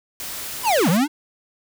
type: noise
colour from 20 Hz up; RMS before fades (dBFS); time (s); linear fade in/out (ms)
white; -31; 0.2-0.97; 0
type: linear two-way sweep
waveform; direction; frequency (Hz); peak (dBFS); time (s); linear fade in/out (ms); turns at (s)
square; down then up; 1040 to 151.8 to 315.1; -16; 0.63-1.08; 50; 0.89
effects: none